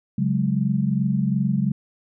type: chord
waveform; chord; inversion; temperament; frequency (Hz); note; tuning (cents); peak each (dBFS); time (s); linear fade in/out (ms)
sine; C# suspended fourth; none; equal; 138.59 / 185 / 207.7; C#3 / F#3 / G#3; 0 / 0 / 0; -23; 0.18-1.72; 5
effects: none